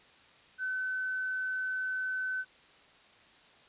sine tone, 1518 Hz, F#6, 44 cents sharp, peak -31 dBFS, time 0.58-2.45 s, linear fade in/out 50 ms, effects white hiss -59 dBFS RMS until 3.68 s + resampled to 8000 Hz

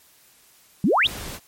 sine exponential sweep, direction up, 162.8 to 3951 Hz, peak -15 dBFS, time 0.84-1.07 s, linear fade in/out 2 ms
pink noise, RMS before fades -34 dBFS, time 1.03-1.4 s, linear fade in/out 50 ms
effects white hiss -55 dBFS RMS until 1.47 s + MP3 64 kbps

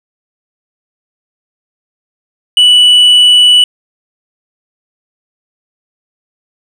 sine tone with tanh clipping, 2959 Hz, F#7, 1 cent flat, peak -3 dBFS, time 2.57-3.64 s, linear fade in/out 2 ms, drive 3 dB, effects none

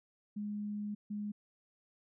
sine tone bursts at uneven times, 207.7 Hz, G#3, in tune, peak -36 dBFS, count 2, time 0.36-0.95 / 1.1-1.32 s, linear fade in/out 10 ms, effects none

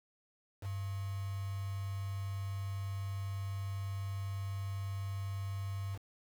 sine tone with quantisation, 98 Hz, G2, in tune, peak -36 dBFS, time 0.61-5.99 s, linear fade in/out 50 ms, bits 8, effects none

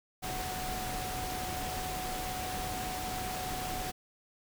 sine tone in noise, 740 Hz, F#5, in tune, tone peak -38 dBFS, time 0.22-3.92 s, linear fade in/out 20 ms, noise pink, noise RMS -38 dBFS, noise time 0.22-3.92 s, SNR -3 dB, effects none

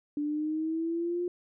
sine exponential sweep, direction up, 291.7 to 356 Hz, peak -28 dBFS, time 0.17-1.28 s, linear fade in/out 2 ms, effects none

